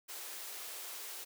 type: high-pass noise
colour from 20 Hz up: white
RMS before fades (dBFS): -45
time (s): 0.08-1.25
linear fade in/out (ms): 20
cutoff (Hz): 330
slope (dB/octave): 48
effects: none